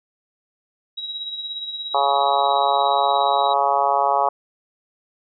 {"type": "tone with tremolo", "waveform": "sine", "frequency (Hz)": 3850, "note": "B7", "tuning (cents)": -45, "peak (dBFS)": -25, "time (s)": [0.97, 3.54], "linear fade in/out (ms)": 10, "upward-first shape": "sine", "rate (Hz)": 17, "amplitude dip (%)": 50}
{"type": "harmonic tone", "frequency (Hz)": 139.9, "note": "C#3", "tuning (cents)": 16, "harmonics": [3, 4, 5, 6, 7, 8, 9], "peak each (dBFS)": [-30, -25, -22, -20, -24, -23, -29], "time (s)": [1.94, 4.29], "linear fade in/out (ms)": 5}
{"effects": []}